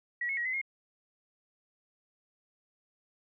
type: tone with pitch steps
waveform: sine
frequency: 1925 / 2184 / 1904 / 2035 / 2144 Hz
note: B6 / C#7 / A#6 / C7 / C7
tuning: -45 / -26 / +36 / -49 / +42 cents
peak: -30 dBFS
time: 0.21-0.615 s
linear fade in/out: 5 ms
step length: 81 ms
effects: none